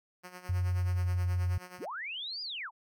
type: tone with tremolo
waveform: 5% pulse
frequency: 180.8 Hz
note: F#3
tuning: 40 cents flat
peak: -32 dBFS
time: 0.23-1.86 s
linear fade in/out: 20 ms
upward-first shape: sine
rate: 9.4 Hz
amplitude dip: 70%
type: tone with pitch glide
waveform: sine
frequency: 90.7 to 89.5 Hz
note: F#2 to F2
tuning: -34 to +43 cents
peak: -27 dBFS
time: 0.49-1.58 s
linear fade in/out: 5 ms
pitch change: -23 cents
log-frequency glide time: 0.6-1.03 s
type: linear two-way sweep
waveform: sine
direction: up then down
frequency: 45.53 to 5000 to 754 Hz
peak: -36 dBFS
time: 1.78-2.71 s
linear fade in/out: 50 ms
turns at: 2.42 s
effects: none